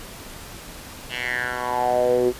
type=tone with band-pass filter sweep; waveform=10% pulse; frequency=123.9 Hz; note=B2; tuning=6 cents sharp; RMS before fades=-22 dBFS; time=1.09-2.33 s; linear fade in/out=50 ms; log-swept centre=2800 to 350 Hz; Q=5.1; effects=pink hiss -39 dBFS RMS until 2.39 s + resampled to 32000 Hz